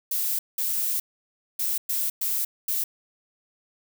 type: noise bursts at uneven times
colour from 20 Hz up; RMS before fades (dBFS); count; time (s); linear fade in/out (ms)
violet; -26; 6; 0.11-0.39 / 0.58-1 / 1.59-1.78 / 1.89-2.1 / 2.21-2.45 / 2.68-2.84; 5
effects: none